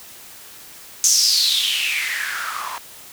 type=noise with band-pass filter sweep; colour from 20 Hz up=blue; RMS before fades=-20 dBFS; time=1.04-2.78 s; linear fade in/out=0 ms; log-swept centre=6400 to 940 Hz; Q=7.1; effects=white hiss -41 dBFS RMS until 3.12 s